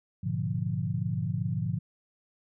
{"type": "chord", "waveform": "sine", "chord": "G# diminished seventh", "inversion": "none", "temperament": "equal with one note detuned", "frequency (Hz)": [103.83, 121.63, 146.83, 174.61], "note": ["G#2", "B2", "D3", "F3"], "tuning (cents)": [0, -26, 0, 0], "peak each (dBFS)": -33, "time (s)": [0.23, 1.79], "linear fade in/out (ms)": 10, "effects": []}